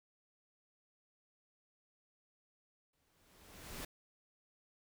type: noise with exponential growth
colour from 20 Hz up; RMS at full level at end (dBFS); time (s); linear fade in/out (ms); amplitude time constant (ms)
pink; -43; 2.93-3.85; 5; 200
effects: none